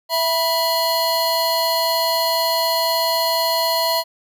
square tone cluster, 661 / 977 / 4239 Hz, E5 / B5 / C8, +5 / -19 / +22 cents, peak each -22 dBFS, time 0.09-4.04 s, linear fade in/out 50 ms, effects none

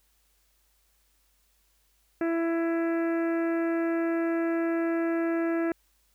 harmonic tone, 332.7 Hz, E4, 16 cents sharp, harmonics 1 / 2 / 3 / 4 / 5 / 6 / 7 / 8, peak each -25 / -33 / -46 / -40 / -39 / -45 / -48 / -54 dBFS, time 2.21-5.72 s, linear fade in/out 2 ms, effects added 50 Hz sine -69 dBFS peak until 6.14 s + white hiss -69 dBFS RMS until 6.14 s

